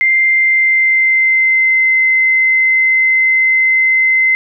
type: tone with pitch glide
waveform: sine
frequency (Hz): 2093 to 2062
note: C7 to C7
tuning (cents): 0 to -26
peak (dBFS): -8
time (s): 0.01-4.35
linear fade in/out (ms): 0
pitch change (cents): -26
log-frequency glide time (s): 0.27-2.04
effects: none